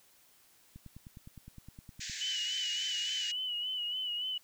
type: click train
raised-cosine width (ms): 5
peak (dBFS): -36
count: 14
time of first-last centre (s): 0.76-2.097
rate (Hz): 9.72
type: band-pass noise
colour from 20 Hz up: white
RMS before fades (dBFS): -41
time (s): 2-3.32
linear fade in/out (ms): 10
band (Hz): 1600 to 7400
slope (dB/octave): 96
type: tone with vibrato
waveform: sine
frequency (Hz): 2960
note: F#7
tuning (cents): 0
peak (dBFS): -33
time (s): 2.21-4.38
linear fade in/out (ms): 5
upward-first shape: sine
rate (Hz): 3.5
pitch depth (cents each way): 54
effects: white hiss -64 dBFS RMS until 4.43 s